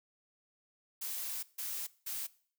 blue noise bursts at uneven times, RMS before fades -39 dBFS, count 3, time 1.01-1.43 / 1.58-1.87 / 2.06-2.27 s, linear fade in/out 10 ms, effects noise-tail reverb RT60 0.5 s tail -20 dB re dry

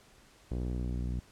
sawtooth tone with low-pass filter sweep, 61.3 Hz, B1, 12 cents flat, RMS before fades -34 dBFS, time 0.51-1.2 s, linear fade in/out 5 ms, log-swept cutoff 430 to 210 Hz, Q 1.1, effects pink hiss -60 dBFS RMS until 1.31 s + low-pass 10000 Hz 12 dB/octave

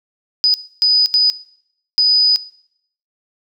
sine tone bursts at uneven times, 4978 Hz, D#8, in tune, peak -9 dBFS, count 4, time 0.44-0.54 / 0.82-1.06 / 1.14-1.3 / 1.98-2.36 s, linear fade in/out 0 ms, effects noise-tail reverb RT60 0.7 s tail -19 dB re dry

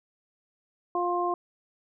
harmonic tone, 352.3 Hz, F4, 15 cents sharp, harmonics 1 / 2 / 3, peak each -29 / -29 / -29 dBFS, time 0.95-1.34 s, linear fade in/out 2 ms, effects none

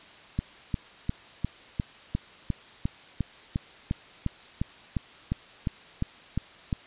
click train, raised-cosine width 5 ms, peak -14 dBFS, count 19, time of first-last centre 0.39-6.728 s, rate 2.84 Hz, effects white hiss -50 dBFS RMS until 6.86 s + resampled to 8000 Hz

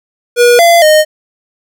square tone with pitch steps, 482.2 / 682 / 616 Hz, B4 / F5 / D#5, -41 / -41 / -17 cents, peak -4 dBFS, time 0.36-1.05 s, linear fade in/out 50 ms, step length 230 ms, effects none

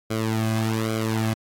sawtooth tone with flanger, 111.1 Hz, A2, 17 cents sharp, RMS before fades -24 dBFS, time 0.1-1.34 s, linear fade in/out 10 ms, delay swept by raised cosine 1.1 to 2.2 ms, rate 1.2 Hz, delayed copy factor -1, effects AAC 48 kbps

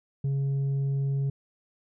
sine tone with tanh clipping, 137.9 Hz, C#3, 9 cents flat, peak -25 dBFS, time 0.24-1.3 s, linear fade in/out 5 ms, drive 3 dB, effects none

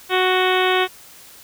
harmonic tone with a mistuned harmonic, 370 Hz, F#4, in tune, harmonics 1 / 2 / 3 / 4 / 5 / 6 / 7 / 8 / 9 / 10, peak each -19 / -22 / -24 / -25 / -26 / -27 / -27 / -28 / -29 / -29 dBFS, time 0.09-0.88 s, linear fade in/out 50 ms, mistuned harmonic 8, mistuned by +43 cents, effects white hiss -44 dBFS RMS until 1.43 s

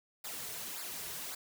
white noise with flanger, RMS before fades -42 dBFS, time 0.24-1.35 s, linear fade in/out 5 ms, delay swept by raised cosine 0.32 to 3.82 ms, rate 1.8 Hz, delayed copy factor -0.65, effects none

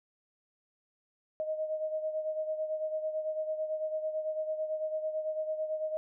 sine beating tone pair, 622.3 / 631.3 Hz, D#5 / D#5, 0 / +25 cents, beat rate 9 Hz, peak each -32 / -39 dBFS, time 1.4-5.97 s, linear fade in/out 0 ms, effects none

